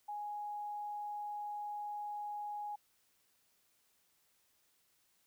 sine tone, 830.6 Hz, G#5, in tune, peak -39 dBFS, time 0.08-2.76 s, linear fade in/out 10 ms, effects white hiss -74 dBFS RMS until 5.26 s

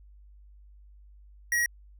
square tone, 1902 Hz, A#6, 34 cents sharp, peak -24 dBFS, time 1.52-1.66 s, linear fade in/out 2 ms, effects added 50 Hz sine -50 dBFS peak until 1.99 s

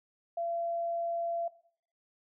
sine tone, 680 Hz, F5, 46 cents flat, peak -31 dBFS, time 0.37-1.48 s, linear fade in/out 5 ms, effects noise-tail reverb RT60 0.6 s tail -18 dB re dry

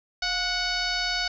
sine tone with frequency modulation, 2974 Hz, F#7, 8 cents sharp, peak -24 dBFS, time 0.22-1.28 s, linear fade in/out 5 ms, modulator 754 Hz, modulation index 3, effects none

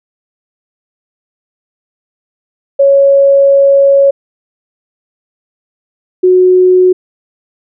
sine tone pair in turn, 554.4 / 367 Hz, C#5 / F#4, 0 / -14 cents, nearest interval perfect fifth, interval 714 cents, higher first, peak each -3 dBFS, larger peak neither, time 2.79-4.11 / 6.23-6.93 s, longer first, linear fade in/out 10 ms, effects none

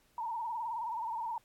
sine tone with vibrato, 921 Hz, A#5, 21 cents flat, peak -34 dBFS, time 0.18-1.38 s, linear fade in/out 2 ms, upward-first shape sine, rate 19 Hz, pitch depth 92 cents each way, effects pink hiss -69 dBFS RMS until 1.44 s + AAC 64 kbps

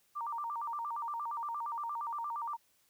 sine tone with vibrato, 1046.5 Hz, C6, in tune, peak -35 dBFS, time 0.15-2.57 s, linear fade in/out 20 ms, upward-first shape square, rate 8.6 Hz, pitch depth 210 cents each way, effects white hiss -71 dBFS RMS until 2.89 s

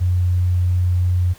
sine tone, 89.7 Hz, F2, 47 cents sharp, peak -14 dBFS, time 0-1.34 s, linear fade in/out 20 ms, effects pink hiss -46 dBFS RMS until 1.38 s

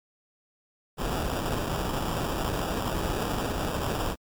pink noise with sample-and-hold, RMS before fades -29 dBFS, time 0.97-4.16 s, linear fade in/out 50 ms, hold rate 2100 Hz, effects MP3 96 kbps

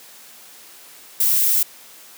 violet noise, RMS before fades -17 dBFS, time 1.2-1.63 s, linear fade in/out 5 ms, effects white hiss -44 dBFS RMS until 2.17 s + high-pass 200 Hz 12 dB/octave

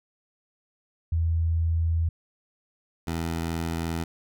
sine / 15% pulse tone pair in turn, 82.41 / 82.82 Hz, E2 / E2, 0 / +9 cents, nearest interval unison, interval 9 cents, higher second, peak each -21 dBFS, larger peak neither, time 1.12-2.09 / 3.07-4.04 s, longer neither, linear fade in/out 5 ms, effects none

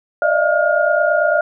sine tone cluster, 591 / 620 / 679 / 1423 Hz, D5 / D#5 / F5 / F6, +11 / -6 / -49 / +32 cents, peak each -18 dBFS, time 0.22-1.41 s, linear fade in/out 2 ms, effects none

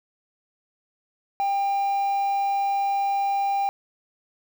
triangle tone with quantisation, 795 Hz, G5, 24 cents sharp, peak -19 dBFS, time 1.4-3.69 s, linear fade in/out 0 ms, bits 7, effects none

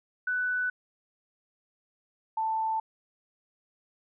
sine tone pair in turn, 1492 / 884.8 Hz, F#6 / A5, +14 / +9 cents, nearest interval major sixth, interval 905 cents, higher first, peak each -26 dBFS, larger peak neither, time 0.27-0.7 / 2.37-2.8 s, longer neither, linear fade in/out 5 ms, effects none

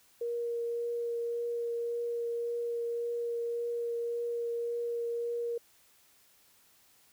sine tone with vibrato, 471.1 Hz, A#4, 18 cents sharp, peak -31 dBFS, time 0.21-5.58 s, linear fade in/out 5 ms, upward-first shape triangle, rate 1.8 Hz, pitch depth 10 cents each way, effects white hiss -64 dBFS RMS until 7.12 s

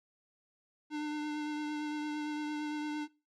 square tone with vibrato, 300 Hz, D4, 37 cents sharp, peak -35 dBFS, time 0.9-3.08 s, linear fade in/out 50 ms, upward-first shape triangle, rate 8.8 Hz, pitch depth 18 cents each way, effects noise-tail reverb RT60 0.3 s tail -22 dB re dry + low-pass 5000 Hz 12 dB/octave

